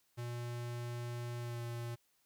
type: tone with pitch glide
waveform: square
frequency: 120 to 118.42 Hz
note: B2 to A#2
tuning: -49 to +28 cents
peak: -40 dBFS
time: 0.17-1.96 s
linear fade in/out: 20 ms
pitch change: -23 cents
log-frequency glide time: 1.4-1.61 s
effects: white hiss -75 dBFS RMS until 2.25 s